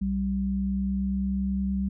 sine tone pair together, 64.81 / 194.7 Hz, C2 / G3, -16 / -12 cents, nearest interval octave + perfect fifth, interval 1904 cents, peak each -31 / -25 dBFS, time 0.01-1.89 s, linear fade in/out 10 ms, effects none

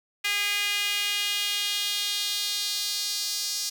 sawtooth tone with high-pass filter sweep, 408.9 Hz, G#4, 27 cents flat, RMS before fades -28 dBFS, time 0.24-3.7 s, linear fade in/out 10 ms, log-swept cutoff 2300 to 5100 Hz, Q 2.5, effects none

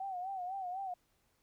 sine tone with vibrato, 749 Hz, F#5, 21 cents sharp, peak -37 dBFS, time 0-0.94 s, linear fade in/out 5 ms, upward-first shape sine, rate 4 Hz, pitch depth 90 cents each way, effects pink hiss -75 dBFS RMS until 1.42 s

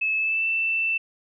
sine tone with pitch glide, 2600 to 2665 Hz, E7 to E7, -24 to +18 cents, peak -21 dBFS, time 0.01-0.98 s, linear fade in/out 10 ms, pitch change +42 cents, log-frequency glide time 0.16-0.46 s, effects none

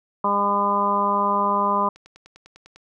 harmonic tone, 202.1 Hz, G#3, 47 cents flat, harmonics 1 / 2 / 3 / 4 / 5 / 6, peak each -28 / -30 / -28 / -30 / -20 / -25 dBFS, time 0.24-1.89 s, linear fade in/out 5 ms
click train, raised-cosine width 0.2 ms, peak -29 dBFS, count 9, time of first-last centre 1.96-2.76 s, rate 10 Hz
effects none

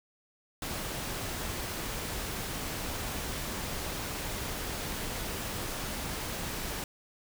pink noise, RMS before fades -36 dBFS, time 0.62-6.84 s, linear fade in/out 2 ms, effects none

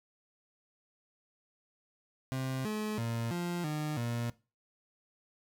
30% pulse tone with pitch steps, 131.4 / 213.7 / 115.9 / 174.5 / 151.8 / 118.3 Hz, C3 / G#3 / A#2 / F3 / D#3 / A#2, +8 / +50 / -10 / -1 / -42 / +26 cents, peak -30 dBFS, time 2.32-4.3 s, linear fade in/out 0 ms, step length 330 ms, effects noise-tail reverb RT60 0.3 s tail -19 dB re dry

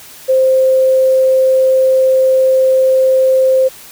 sine tone, 523.3 Hz, C5, in tune, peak -7 dBFS, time 0.28-3.69 s, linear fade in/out 20 ms, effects white hiss -36 dBFS RMS until 3.91 s

